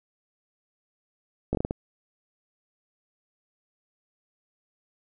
slowing click train, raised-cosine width 2 ms, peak -13 dBFS, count 6, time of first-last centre 1.53-1.709 s, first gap 18 ms, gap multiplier 1.35, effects none

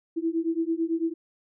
sine beating tone pair, 324.8 / 333.8 Hz, E4 / E4, -26 / +22 cents, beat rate 9 Hz, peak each -27 dBFS, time 0.16-1.14 s, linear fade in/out 20 ms, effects none

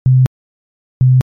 sine tone pair in turn, 129 / 128.37 Hz, C3 / C3, -24 / -33 cents, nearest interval unison, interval 9 cents, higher first, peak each -5 dBFS, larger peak neither, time 0.06-0.26 / 1.01-1.21 s, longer neither, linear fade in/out 0 ms, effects MP3 64 kbps

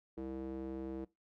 square tone with band-pass filter, 65.7 Hz, C2, 8 cents sharp, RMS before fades -42 dBFS, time 0.17-1.05 s, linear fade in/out 10 ms, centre 370 Hz, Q 3.5, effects noise-tail reverb RT60 0.2 s tail -20 dB re dry

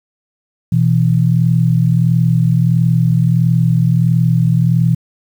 sine tone pair together, 123.31 / 164.81 Hz, B2 / E3, -2 / 0 cents, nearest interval perfect fourth, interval 502 cents, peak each -12 dBFS, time 0.72-4.95 s, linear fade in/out 5 ms, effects 7-bit

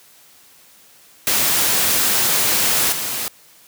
white noise with level steps, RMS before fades -17 / -24 dBFS, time 1.27-3.28 s, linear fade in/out 0 ms, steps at 2.92 s, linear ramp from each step 5 ms, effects white hiss -49 dBFS RMS until 3.67 s + high-pass 80 Hz 12 dB/octave

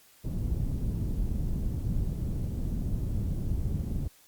pink low-pass noise, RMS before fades -30 dBFS, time 0.24-4.08 s, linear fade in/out 10 ms, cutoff 170 Hz, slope 12 dB/octave, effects white hiss -59 dBFS RMS until 4.27 s + Opus 48 kbps

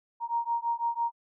sine beating tone pair, 932.3 / 938.3 Hz, A#5 / A#5, 0 / +11 cents, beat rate 6 Hz, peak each -30 dBFS, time 0.2-1.12 s, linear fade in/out 50 ms, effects none

